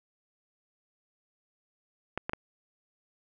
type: clicks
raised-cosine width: 0.5 ms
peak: -16 dBFS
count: 3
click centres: 2.176 / 2.295 / 2.334 s
effects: none